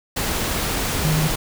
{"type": "tone in noise", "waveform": "sine", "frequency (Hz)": 155.56, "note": "D#3", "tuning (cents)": 0, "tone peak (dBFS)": -17, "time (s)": [1.04, 1.28], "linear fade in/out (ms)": 10, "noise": "pink", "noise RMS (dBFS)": -23, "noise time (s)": [0.16, 1.36], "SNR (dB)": 3, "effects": []}